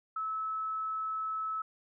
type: tone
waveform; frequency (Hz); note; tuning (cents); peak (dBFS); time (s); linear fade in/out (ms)
sine; 1300; E6; -24; -32; 0.16-1.62; 5
effects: none